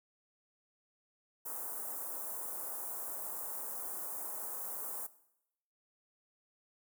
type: band-stop noise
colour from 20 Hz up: white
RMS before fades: -41 dBFS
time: 1.45-5.07 s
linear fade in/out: 10 ms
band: 1200 to 9000 Hz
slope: 24 dB/octave
effects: noise-tail reverb RT60 0.8 s tail -17 dB re dry + high-pass 400 Hz 12 dB/octave